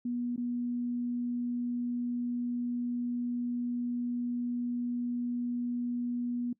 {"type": "tone with dropouts", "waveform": "sine", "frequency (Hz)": 242.4, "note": "B3", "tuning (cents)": -32, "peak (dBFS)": -30, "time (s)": [0.05, 6.53], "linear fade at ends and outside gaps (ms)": 5, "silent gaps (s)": [0.362, 0.377], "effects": ["noise-tail reverb RT60 0.1 s tail -21 dB re dry"]}